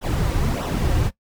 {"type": "noise with flanger", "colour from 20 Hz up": "brown", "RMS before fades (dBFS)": -21, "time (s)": [0.01, 1.11], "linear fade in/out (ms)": 50, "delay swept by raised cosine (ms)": [0.44, 4.84], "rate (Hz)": 1.6, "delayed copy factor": -0.7, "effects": ["noise-tail reverb RT60 0.1 s tail -18 dB re dry"]}